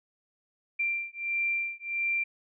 sine beating tone pair, 2364 / 2365.5 Hz, D7 / D7, +11 / +12 cents, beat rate 1.5 Hz, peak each -31 dBFS, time 0.79-2.24 s, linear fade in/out 10 ms, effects none

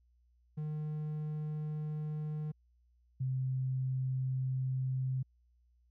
triangle / sine tone pair in turn, 152.4 / 130.39 Hz, D#3 / C3, -36 / -6 cents, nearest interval minor third, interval 270 cents, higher first, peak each -33 / -31 dBFS, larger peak second, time 0.57-2.52 / 3.2-5.23 s, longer second, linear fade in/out 10 ms, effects added 60 Hz sine -66 dBFS peak until 5.9 s

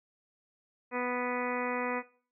harmonic tone, 247.2 Hz, B3, 2 cents sharp, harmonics 1 / 2 / 3 / 4 / 5 / 6 / 7 / 8 / 9 / 10, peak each -37 / -34 / -41 / -38 / -41 / -44 / -45 / -40 / -47 / -42 dBFS, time 0.91-2.03 s, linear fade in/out 50 ms, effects noise-tail reverb RT60 0.4 s tail -17 dB re dry

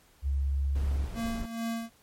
sine tone with pitch glide, 69.1 to 69.54 Hz, C#2 to C#2, -5 to +6 cents, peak -25 dBFS, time 0.22-1.09 s, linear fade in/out 50 ms, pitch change +11 cents, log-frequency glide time 0.55-0.97 s
brown noise, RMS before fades -38 dBFS, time 0.75-1.46 s, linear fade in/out 5 ms
square tone with tremolo, 229 Hz, A#3, 31 cents flat, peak -30 dBFS, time 1.14-1.9 s, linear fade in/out 50 ms, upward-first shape sine, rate 2.3 Hz, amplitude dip 65%
effects pink hiss -62 dBFS RMS until 2.02 s + MP3 64 kbps

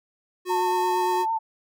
square tone, 364.2 Hz, F#4, 27 cents flat, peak -26 dBFS, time 0.45-1.26 s, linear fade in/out 50 ms
sine tone with vibrato, 895 Hz, A5, 29 cents sharp, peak -22 dBFS, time 0.49-1.39 s, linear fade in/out 20 ms, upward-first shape sine, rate 8.7 Hz, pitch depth 30 cents each way
effects none

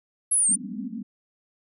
sine exponential two-way sweep, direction down then up, 11175 to 8350 to 9410 Hz, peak -18 dBFS, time 0.31-0.56 s, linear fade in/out 10 ms, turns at 0.49 s
pink band-pass noise, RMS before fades -34 dBFS, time 0.48-1.03 s, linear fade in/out 10 ms, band 190 to 270 Hz, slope 96 dB/octave
effects none

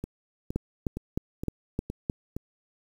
two click trains, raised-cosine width 3 ms, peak -14 / -20 dBFS, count 6 / 6, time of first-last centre 0.56-2.098 / 0.04-2.366 s, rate 3.25 / 2.15 Hz, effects 8-bit

